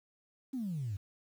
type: exponential sweep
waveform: sine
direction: down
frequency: 277.2 to 92.3 Hz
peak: -33 dBFS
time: 0.53-0.97 s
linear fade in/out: 10 ms
effects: tanh soft clip ceiling -30 dBFS + 10-bit